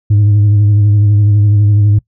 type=tone with vibrato; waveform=sine; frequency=103.5 Hz; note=G#2; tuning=5 cents flat; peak=-3 dBFS; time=0.1-1.99 s; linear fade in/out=10 ms; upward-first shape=sine; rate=12 Hz; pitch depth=34 cents each way; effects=noise-tail reverb RT60 0.1 s tail -22 dB re dry + tanh soft clip ceiling -4 dBFS